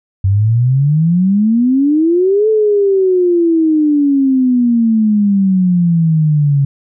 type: exponential two-way sweep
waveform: sine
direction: up then down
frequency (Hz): 93.9 to 440 to 137.9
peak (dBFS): -8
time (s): 0.24-6.65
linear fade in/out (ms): 5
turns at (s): 2.49
effects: none